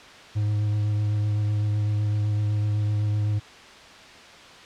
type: tone with vibrato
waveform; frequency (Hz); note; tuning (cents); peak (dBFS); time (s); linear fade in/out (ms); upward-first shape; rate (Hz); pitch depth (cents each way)
triangle; 104.9; G#2; +18; -19; 0.35-3.4; 20; triangle; 7.9; 19
effects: white hiss -45 dBFS RMS until 4.65 s + low-pass 4000 Hz 12 dB/octave